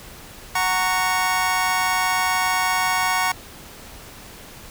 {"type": "chord", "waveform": "25% pulse", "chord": "F# major", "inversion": "none", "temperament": "just", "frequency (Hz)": [740, 925, 1110], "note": ["F#5", "A#5", "C#6"], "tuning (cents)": [0, -14, 2], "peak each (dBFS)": -20, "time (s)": [0.55, 3.32], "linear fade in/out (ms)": 5, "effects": ["pink hiss -41 dBFS RMS until 4.7 s"]}